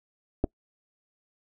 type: clicks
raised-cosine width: 2 ms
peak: -12 dBFS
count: 2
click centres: 0.44 / 0.443 s
effects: noise-tail reverb RT60 0.1 s tail -26 dB re dry